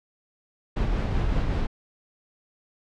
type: noise with tremolo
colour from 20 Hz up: brown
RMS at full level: -23 dBFS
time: 0.76-1.67 s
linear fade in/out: 10 ms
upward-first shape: triangle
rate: 5.3 Hz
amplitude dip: 30%
effects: low-pass 4000 Hz 12 dB/octave